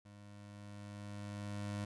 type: tone with level ramp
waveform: 25% pulse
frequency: 102.4 Hz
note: G#2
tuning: 24 cents flat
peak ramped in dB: -51 to -34 dBFS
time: 0.05-1.85 s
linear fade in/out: 5 ms
effects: resampled to 24000 Hz